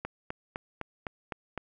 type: click train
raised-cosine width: 0.5 ms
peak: -19 dBFS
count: 7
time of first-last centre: 0.05-1.577 s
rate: 3.93 Hz
effects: none